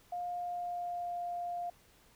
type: tone with pitch glide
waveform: sine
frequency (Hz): 708 to 701.1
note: F5 to F5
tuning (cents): +23 to +7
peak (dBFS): -35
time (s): 0.12-1.7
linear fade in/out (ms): 5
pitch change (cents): -16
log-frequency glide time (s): 0.31-1.17
effects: pink hiss -64 dBFS RMS until 2.15 s